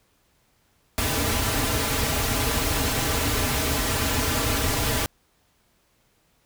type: noise with comb filter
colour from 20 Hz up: pink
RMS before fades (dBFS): -24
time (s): 0.98-5.06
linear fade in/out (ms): 0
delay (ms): 5.5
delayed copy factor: -0.8
effects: pink hiss -65 dBFS RMS until 6.45 s